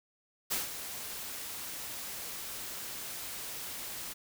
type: noise with ADSR envelope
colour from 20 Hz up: white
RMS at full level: -31 dBFS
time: 0.5-4.14 s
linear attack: 20 ms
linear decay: 150 ms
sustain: -10 dB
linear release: 20 ms
effects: none